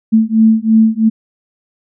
sine beating tone pair, 220 / 223 Hz, A3 / A3, 0 / +23 cents, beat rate 3 Hz, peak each -10 dBFS, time 0.12-1.1 s, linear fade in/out 20 ms, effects none

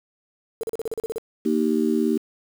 sine tone bursts, 449 Hz, A4, 35 cents sharp, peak -24 dBFS, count 10, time 0.61-1.182 s, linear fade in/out 0 ms, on 23 ms, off 38 ms
harmonic tone, 77.78 Hz, D#2, in tune, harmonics 3 / 4 / 5, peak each -22 / -23 / -24 dBFS, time 1.45-2.18 s, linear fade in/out 10 ms
effects 7-bit

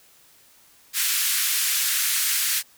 white band-pass noise, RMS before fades -23 dBFS, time 0.93-2.63 s, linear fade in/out 50 ms, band 1500 to 16000 Hz, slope 24 dB/octave, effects white hiss -55 dBFS RMS until 2.77 s

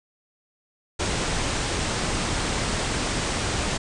pink low-pass noise, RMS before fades -26 dBFS, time 0.99-3.78 s, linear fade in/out 10 ms, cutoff 9200 Hz, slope 96 dB/octave, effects none

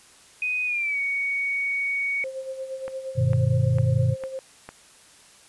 sine tone with pitch glide, 2496 to 2237 Hz, D#7 to C#7, +5 to +15 cents, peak -23 dBFS, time 0.42-2.24 s, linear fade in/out 2 ms, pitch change -190 cents, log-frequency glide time 0.65-0.99 s
sine tone with tremolo, 528 Hz, C5, 16 cents sharp, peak -28 dBFS, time 2.24-4.39 s, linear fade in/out 0 ms, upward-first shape sine, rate 8.6 Hz, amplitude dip 60%
click train, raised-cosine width 0.5 ms, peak -22 dBFS, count 5, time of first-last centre 2.88-4.69 s, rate 2.21 Hz
sine chord, G augmented, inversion none, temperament just, 98 / 122.5 / 153.12 Hz, G2 / B2 / D#3, 0 / -14 / -27 cents, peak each -24 / -20 / -26 dBFS, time 3.15-4.16 s, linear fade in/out 50 ms
effects white hiss -52 dBFS RMS until 5.48 s + resampled to 24000 Hz

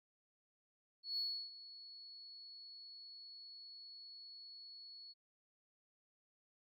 sine tone with ADSR envelope, 4385 Hz, C#8, 20 cents flat, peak -35 dBFS, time 1.03-5.14 s, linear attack 150 ms, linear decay 320 ms, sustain -17 dB, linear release 31 ms, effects tanh soft clip ceiling -32 dBFS

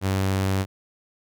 sawtooth tone, 96.1 Hz, G2, 34 cents flat, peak -17 dBFS, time 0.01-0.66 s, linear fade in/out 50 ms, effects none

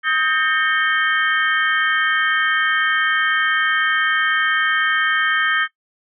sine tone cluster, 1264 / 1588 / 1828 / 2198 / 3132 Hz, D#6 / G6 / A#6 / C#7 / G7, +27 / +22 / -34 / -15 / -2 cents, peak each -22 / -21 / -19 / -27 / -26 dBFS, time 0.03-5.68 s, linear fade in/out 50 ms, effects noise-tail reverb RT60 0.1 s tail -19 dB re dry

